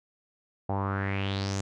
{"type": "tone with low-pass filter sweep", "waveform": "sawtooth", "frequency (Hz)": 98, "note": "G2", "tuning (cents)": 0, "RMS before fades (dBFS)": -30, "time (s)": [0.69, 1.61], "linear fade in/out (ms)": 5, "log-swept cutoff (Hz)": [760, 7200], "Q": 4.7, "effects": []}